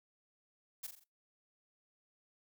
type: noise with echo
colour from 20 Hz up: blue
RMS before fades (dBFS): -42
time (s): 0.83-0.87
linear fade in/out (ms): 10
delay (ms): 43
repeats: 4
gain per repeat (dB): -6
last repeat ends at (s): 1.042
effects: noise-tail reverb RT60 0.2 s tail -20 dB re dry